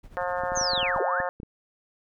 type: noise with tremolo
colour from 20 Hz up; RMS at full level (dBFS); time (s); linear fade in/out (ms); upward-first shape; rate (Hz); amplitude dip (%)
brown; -45; 0.03-0.99; 10; sine; 12; 70
type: harmonic tone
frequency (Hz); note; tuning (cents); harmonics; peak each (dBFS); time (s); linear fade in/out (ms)
178.9; F3; +42; 3 / 4 / 5 / 6 / 7 / 8 / 9 / 10; -30 / -32 / -34 / -36 / -37 / -38 / -39 / -40; 0.17-1.29; 0
type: clicks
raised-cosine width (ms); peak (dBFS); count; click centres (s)
3; -26; 11; 0.436 / 0.52 / 0.575 / 0.613 / 0.734 / 0.778 / 0.83 / 0.962 / 1.202 / 1.401 / 1.432
type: linear two-way sweep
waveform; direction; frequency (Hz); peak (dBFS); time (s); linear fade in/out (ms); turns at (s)
sine; down then up; 6620 to 349.2 to 1879; -25; 0.55-1.22; 20; 1.01
effects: none